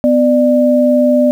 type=tone pair together; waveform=sine; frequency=250.9 / 594.3 Hz; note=B3 / D5; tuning=+28 / +20 cents; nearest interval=octave + minor third; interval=1492 cents; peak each=-10 dBFS; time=0.04-1.31 s; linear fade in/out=0 ms; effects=7-bit